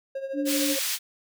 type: tone with tremolo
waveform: triangle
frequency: 540 Hz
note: C#5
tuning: 45 cents flat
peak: -25 dBFS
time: 0.15-0.79 s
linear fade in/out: 5 ms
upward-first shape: triangle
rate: 13 Hz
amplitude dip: 75%
type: tone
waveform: sine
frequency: 290 Hz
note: D4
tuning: 22 cents flat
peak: -25 dBFS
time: 0.33-0.77 s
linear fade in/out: 50 ms
type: high-pass noise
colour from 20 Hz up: pink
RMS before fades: -28 dBFS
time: 0.45-0.99 s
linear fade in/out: 50 ms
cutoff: 2700 Hz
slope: 12 dB/octave
effects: none